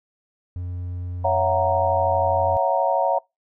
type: tone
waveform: triangle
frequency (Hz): 89.1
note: F2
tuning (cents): +35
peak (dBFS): -25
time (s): 0.56-2.57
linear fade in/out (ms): 0
type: chord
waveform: sine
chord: F# dominant seventh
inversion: second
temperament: equal with one note detuned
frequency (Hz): 554.4 / 667.7 / 740 / 932.3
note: C#5 / E5 / F#5 / A#5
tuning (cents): 0 / +22 / 0 / 0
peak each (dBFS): -23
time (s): 1.24-3.19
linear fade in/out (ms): 10
effects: noise-tail reverb RT60 0.2 s tail -25 dB re dry